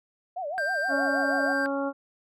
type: tone with vibrato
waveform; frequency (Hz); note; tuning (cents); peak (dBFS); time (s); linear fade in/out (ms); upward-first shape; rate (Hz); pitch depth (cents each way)
sine; 659.3; E5; 0; -29; 0.36-1.53; 10; sine; 6.3; 250
type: tone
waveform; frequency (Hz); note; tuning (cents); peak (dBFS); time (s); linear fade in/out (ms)
triangle; 1575; G6; +8; -24; 0.58-1.66; 0
type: harmonic tone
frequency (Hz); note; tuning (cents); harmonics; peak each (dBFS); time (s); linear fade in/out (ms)
277.2; C#4; 0; 1 / 2 / 3 / 4 / 5; -29 / -29 / -35 / -37 / -36; 0.88-1.93; 50
effects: MP3 64 kbps